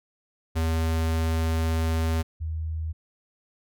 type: tone pair in turn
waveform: square / sine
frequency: 81.1 / 79.66 Hz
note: E2 / D#2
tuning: -28 / +41 cents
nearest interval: unison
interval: 31 cents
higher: first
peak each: -23 / -27 dBFS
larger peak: first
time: 0.55-2.23 / 2.4-2.93 s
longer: first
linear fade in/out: 20 ms
effects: none